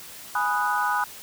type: chord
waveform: sine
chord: G# minor seventh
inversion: none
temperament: equal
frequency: 830.6 / 987.8 / 1244.5 / 1480 Hz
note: G#5 / B5 / D#6 / F#6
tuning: 0 / 0 / 0 / 0 cents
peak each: -27 dBFS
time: 0.35-1.04 s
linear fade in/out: 2 ms
effects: white hiss -42 dBFS RMS until 1.22 s